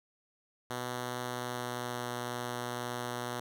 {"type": "tone with pitch glide", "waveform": "5% pulse", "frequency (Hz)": [123.47, 121.91], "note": ["B2", "B2"], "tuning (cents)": [0, -22], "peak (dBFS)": -24, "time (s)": [0.7, 3.4], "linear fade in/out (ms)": 5, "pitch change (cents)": -22, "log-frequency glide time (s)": [1.26, 2.09], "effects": []}